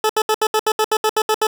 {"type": "tone bursts", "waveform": "20% pulse", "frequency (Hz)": 433.1, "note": "A4", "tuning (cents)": -27, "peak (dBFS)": -9, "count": 12, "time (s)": [0.04, 1.469], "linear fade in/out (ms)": 2, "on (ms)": 54, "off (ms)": 71, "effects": []}